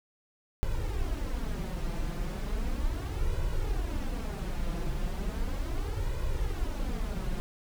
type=noise with flanger; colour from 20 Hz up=brown; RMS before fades=-31 dBFS; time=0.63-7.4 s; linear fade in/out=0 ms; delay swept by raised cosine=2 to 5.9 ms; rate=0.36 Hz; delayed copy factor=+0.7; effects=none